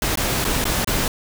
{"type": "noise with dropouts", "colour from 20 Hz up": "pink", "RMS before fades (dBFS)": -21, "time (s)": [0.02, 1.08], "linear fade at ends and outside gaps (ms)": 2, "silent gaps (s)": [[0.156, 0.173], [0.444, 0.449], [0.642, 0.653], [0.846, 0.873]], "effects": []}